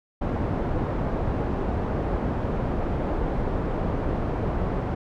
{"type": "low-pass noise", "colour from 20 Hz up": "pink", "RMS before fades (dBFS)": -26, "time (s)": [0.21, 4.95], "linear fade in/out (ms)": 10, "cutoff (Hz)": 820, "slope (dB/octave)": 12, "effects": []}